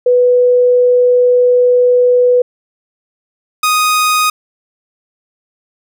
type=tone pair in turn; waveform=sine / sawtooth; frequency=493.9 / 1244.6 Hz; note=B4 / D#6; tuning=0 / 0 cents; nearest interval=octave + major third; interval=1600 cents; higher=second; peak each=-6 dBFS; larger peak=neither; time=0.06-2.42 / 3.63-4.3 s; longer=first; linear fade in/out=5 ms; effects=none